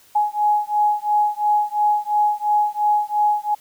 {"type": "beating tone pair", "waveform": "sine", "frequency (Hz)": [836, 838.9], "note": ["G#5", "G#5"], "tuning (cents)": [11, 17], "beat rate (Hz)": 2.9, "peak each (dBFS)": -19, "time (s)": [0.15, 3.55], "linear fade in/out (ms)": 10, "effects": ["white hiss -52 dBFS RMS until 3.6 s"]}